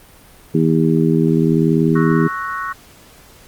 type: harmonic tone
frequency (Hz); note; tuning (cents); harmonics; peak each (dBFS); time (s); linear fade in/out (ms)
80.6; E2; -38; 2 / 3 / 4 / 5; -15 / -17 / -18 / -19; 0.54-2.28; 10
type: chord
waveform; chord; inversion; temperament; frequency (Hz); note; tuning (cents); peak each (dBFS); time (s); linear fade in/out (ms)
sine; F# dominant seventh; second; equal; 1108.7 / 1318.5 / 1480 / 1864.7; C#6 / E6 / F#6 / A#6; 0 / 0 / 0 / 0; -24 / -29 / -27 / -30; 1.95-2.73; 10
effects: pink hiss -45 dBFS RMS until 3.47 s + Opus 32 kbps